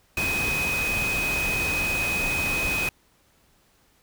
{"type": "tone in noise", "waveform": "sine", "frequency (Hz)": 2513, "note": "D#7", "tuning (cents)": 17, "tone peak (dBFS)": -24, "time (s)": [0.17, 2.89], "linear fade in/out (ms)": 2, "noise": "pink", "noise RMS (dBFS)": -30, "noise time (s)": [0.17, 2.89], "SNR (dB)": 3, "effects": ["pink hiss -62 dBFS RMS until 4.02 s"]}